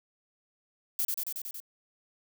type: noise with echo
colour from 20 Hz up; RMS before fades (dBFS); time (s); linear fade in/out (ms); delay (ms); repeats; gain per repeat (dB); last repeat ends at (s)
violet; -29; 0.99-1.05; 2; 92; 6; -2; 1.602
effects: none